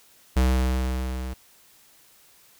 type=tone with level ramp; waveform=square; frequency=64 Hz; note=C2; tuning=38 cents flat; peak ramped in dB=-17 to -31 dBFS; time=0.36-1.34 s; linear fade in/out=10 ms; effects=white hiss -56 dBFS RMS until 2.59 s